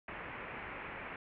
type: low-pass noise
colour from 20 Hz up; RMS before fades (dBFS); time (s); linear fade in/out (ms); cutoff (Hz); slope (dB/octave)
white; -45; 0.08-1.16; 2; 2500; 48
effects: none